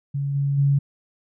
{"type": "tone with level steps", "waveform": "sine", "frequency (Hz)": 140.3, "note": "C#3", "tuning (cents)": 21, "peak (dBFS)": [-22, -19, -15], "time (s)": [0.14, 0.79], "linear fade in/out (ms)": 10, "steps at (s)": [0.34, 0.57], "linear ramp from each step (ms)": 20, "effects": []}